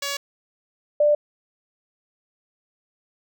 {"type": "tone pair in turn", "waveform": ["5% pulse", "sine"], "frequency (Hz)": [563, 592.1], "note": ["C#5", "D5"], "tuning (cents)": [27, 14], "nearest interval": "minor second", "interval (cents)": 87, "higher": "second", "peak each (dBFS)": -14, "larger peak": "neither", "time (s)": [[0.02, 0.17], [1, 1.15]], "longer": "neither", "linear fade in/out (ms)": 5, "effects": []}